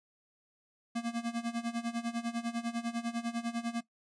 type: tone with tremolo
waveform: square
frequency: 233.5 Hz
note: A#3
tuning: 3 cents sharp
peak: -31 dBFS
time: 0.95-3.81 s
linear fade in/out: 10 ms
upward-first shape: sine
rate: 10 Hz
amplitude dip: 85%
effects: noise-tail reverb RT60 0.1 s tail -17 dB re dry + resampled to 22050 Hz